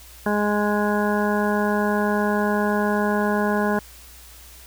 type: harmonic tone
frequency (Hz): 207.7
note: G#3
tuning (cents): 0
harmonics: 1 / 2 / 3 / 4 / 5 / 7 / 8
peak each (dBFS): -22 / -25 / -27 / -28 / -29 / -30 / -31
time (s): 0.26-3.79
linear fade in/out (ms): 2
effects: added 60 Hz sine -46 dBFS peak until 4.66 s + white hiss -46 dBFS RMS until 4.66 s